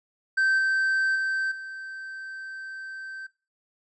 triangle tone with level steps, 1554 Hz, G6, 16 cents flat, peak -18 / -20 / -23 / -34 dBFS, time 0.37-3.27 s, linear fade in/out 10 ms, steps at 0.58 / 1.15 / 1.51 s, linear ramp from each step 10 ms, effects noise-tail reverb RT60 0.3 s tail -19 dB re dry + resampled to 22050 Hz

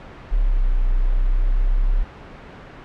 sine linear two-way sweep, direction down then up, 35.94 to 30.87 to 33.65 Hz, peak -14 dBFS, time 0.31-2.04 s, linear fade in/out 20 ms, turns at 0.72 s, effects pink hiss -39 dBFS RMS until 2.84 s + low-pass 2000 Hz 12 dB/octave

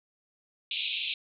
pink band-pass noise, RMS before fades -33 dBFS, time 0.71-1.14 s, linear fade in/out 2 ms, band 2400 to 3900 Hz, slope 96 dB/octave, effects none

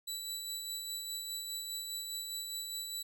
20% pulse tone with tremolo, 3951 Hz, B7, in tune, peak -31 dBFS, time 0.07-3.03 s, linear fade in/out 10 ms, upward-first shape sine, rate 4.9 Hz, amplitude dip 35%, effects none

